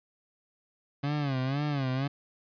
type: tone with vibrato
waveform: 30% pulse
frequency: 138.59 Hz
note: C#3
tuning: in tune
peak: -25 dBFS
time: 1.03-2.08 s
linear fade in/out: 10 ms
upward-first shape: sine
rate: 2 Hz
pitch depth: 130 cents each way
effects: resampled to 11025 Hz